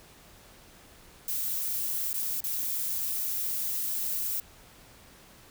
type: noise with dropouts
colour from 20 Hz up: violet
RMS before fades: -31 dBFS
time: 1.28-4.4 s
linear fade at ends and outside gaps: 2 ms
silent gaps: 2.131-2.141 / 2.405-2.44 s
effects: pink hiss -54 dBFS RMS until 5.5 s